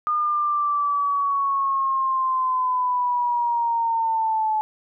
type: linear sweep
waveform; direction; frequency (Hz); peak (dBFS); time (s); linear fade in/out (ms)
sine; down; 1219 to 860; -19; 0.07-4.61; 0
effects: none